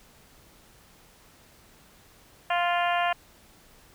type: harmonic tone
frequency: 349.2 Hz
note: F4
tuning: in tune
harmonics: 2 / 3 / 4 / 5 / 6 / 7 / 8 / 9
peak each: -25 / -30 / -33 / -32 / -38 / -36 / -35 / -41 dBFS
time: 2.5-3.13 s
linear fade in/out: 5 ms
effects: pink hiss -56 dBFS RMS until 3.94 s